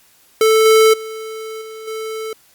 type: tone with level steps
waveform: square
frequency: 440 Hz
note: A4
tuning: in tune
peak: -10 / -8 / -27 / -31 / -24 dBFS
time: 0.41-2.33 s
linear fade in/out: 2 ms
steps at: 0.65 / 0.93 / 1.61 / 1.87 s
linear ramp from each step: 10 ms
effects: white hiss -52 dBFS RMS until 2.54 s + Opus 48 kbps